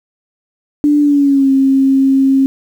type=tone with pitch glide; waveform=sine; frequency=293.7 to 269.3 Hz; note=D4 to C#4; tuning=0 to -50 cents; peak=-7 dBFS; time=0.84-2.46 s; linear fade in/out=0 ms; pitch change=-150 cents; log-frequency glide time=1-1.49 s; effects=7-bit